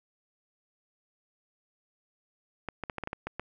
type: clicks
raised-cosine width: 0.5 ms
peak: -19 dBFS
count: 9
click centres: 2.687 / 2.837 / 2.898 / 2.983 / 3.037 / 3.074 / 3.131 / 3.27 / 3.396 s
effects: none